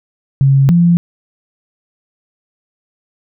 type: tone pair in turn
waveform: sine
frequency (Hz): 136.6 / 172.11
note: C#3 / F3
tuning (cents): -25 / -25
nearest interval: major third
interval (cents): 400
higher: second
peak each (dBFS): -6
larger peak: neither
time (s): 0.41-0.69 / 0.69-0.97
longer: neither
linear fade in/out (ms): 0
effects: none